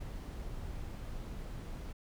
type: noise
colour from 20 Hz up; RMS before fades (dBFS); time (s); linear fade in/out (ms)
brown; -42; 0-1.93; 10
effects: none